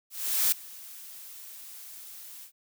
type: noise with ADSR envelope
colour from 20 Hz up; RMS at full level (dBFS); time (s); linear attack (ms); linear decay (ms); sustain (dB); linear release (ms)
blue; -23; 0.1-2.52; 420; 5; -22; 91
effects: none